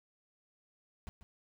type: noise with echo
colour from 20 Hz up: brown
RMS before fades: -43 dBFS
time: 1.07-1.09 s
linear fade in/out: 0 ms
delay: 140 ms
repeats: 1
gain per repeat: -11 dB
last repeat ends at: 1.23 s
effects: none